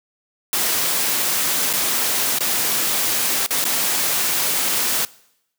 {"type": "noise with dropouts", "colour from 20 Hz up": "white", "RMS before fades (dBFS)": -20, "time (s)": [0.53, 5.05], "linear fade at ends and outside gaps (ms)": 1, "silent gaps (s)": [[1.73, 1.735], [2.387, 2.406], [3.463, 3.507], [3.642, 3.652]], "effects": ["noise-tail reverb RT60 0.8 s tail -22 dB re dry", "high-pass 150 Hz 12 dB/octave"]}